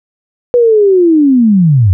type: linear sweep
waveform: sine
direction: down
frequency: 493.9 to 85 Hz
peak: -4 dBFS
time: 0.54-1.93 s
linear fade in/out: 0 ms
effects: none